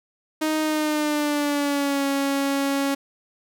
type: tone with pitch glide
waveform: sawtooth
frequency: 311.1 to 277.2 Hz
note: D#4 to C#4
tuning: 0 to 0 cents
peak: -17 dBFS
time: 0.41-2.95 s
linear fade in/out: 10 ms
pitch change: -200 cents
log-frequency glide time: 0.61-2.05 s
effects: none